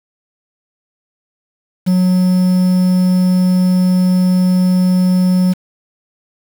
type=tone with quantisation; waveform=triangle; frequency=183 Hz; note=F#3; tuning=19 cents flat; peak=-7 dBFS; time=1.86-5.54 s; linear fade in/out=20 ms; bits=5; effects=none